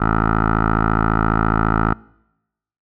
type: tone with low-pass filter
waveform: 10% pulse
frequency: 54.6 Hz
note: A1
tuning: 13 cents flat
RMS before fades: -17 dBFS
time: 0-1.94 s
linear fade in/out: 10 ms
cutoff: 1300 Hz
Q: 5.9
effects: noise-tail reverb RT60 0.9 s tail -25 dB re dry